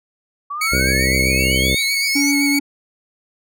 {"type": "exponential sweep", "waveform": "sine", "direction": "up", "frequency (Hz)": [1125, 6260], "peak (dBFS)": -23, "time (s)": [0.5, 2.32], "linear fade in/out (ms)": 10}
{"type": "tone with vibrato", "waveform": "sawtooth", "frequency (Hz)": 2217, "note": "C#7", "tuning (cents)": 0, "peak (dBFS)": -14, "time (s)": [0.61, 2.59], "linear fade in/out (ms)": 5, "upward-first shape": "sine", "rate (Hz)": 7.8, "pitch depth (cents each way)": 28}
{"type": "harmonic tone", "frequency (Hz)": 65.41, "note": "C2", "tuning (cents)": 0, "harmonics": [1, 2, 3, 4, 5, 6, 7, 8, 9], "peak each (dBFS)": [-21, -24, -26, -27, -28, -29, -29, -30, -31], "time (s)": [0.72, 1.75], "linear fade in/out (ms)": 5}
{"type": "tone", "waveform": "triangle", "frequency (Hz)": 283.8, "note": "C#4", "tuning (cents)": 41, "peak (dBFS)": -14, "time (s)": [2.15, 2.6], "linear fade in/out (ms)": 10}
{"effects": []}